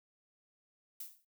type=noise with exponential decay; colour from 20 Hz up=violet; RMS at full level=-40 dBFS; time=1-1.25 s; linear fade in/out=5 ms; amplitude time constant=54 ms; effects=noise-tail reverb RT60 0.1 s tail -21 dB re dry